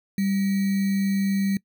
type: tone with sample-and-hold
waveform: sine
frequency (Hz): 196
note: G3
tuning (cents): 0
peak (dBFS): -20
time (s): 0.18-1.57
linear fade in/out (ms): 2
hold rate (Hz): 2100
effects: noise-tail reverb RT60 0.1 s tail -23 dB re dry